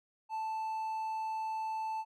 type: tone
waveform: triangle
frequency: 880 Hz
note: A5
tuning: in tune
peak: -32 dBFS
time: 0.29-2.05 s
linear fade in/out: 50 ms
effects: none